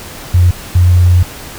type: tone pair in turn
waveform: sine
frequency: 89 / 89 Hz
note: F2 / F2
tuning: +33 / +33 cents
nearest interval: unison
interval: 0 cents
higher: neither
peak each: -4 dBFS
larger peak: neither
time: 0.34-0.51 / 0.75-1.23 s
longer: second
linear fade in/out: 5 ms
effects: pink hiss -29 dBFS RMS until 1.58 s